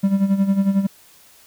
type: tone with tremolo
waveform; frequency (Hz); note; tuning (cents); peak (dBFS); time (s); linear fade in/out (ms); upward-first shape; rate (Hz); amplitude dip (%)
triangle; 196; G3; 0; -10; 0.03-0.87; 10; sine; 11; 70
effects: white hiss -50 dBFS RMS until 1.46 s